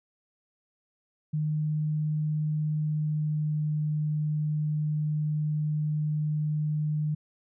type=tone with pitch glide; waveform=sine; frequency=152.8 to 151.74 Hz; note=D#3 to D#3; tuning=-31 to -43 cents; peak=-25 dBFS; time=1.33-7.15 s; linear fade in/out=10 ms; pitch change=-12 cents; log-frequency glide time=2.75-3.71 s; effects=none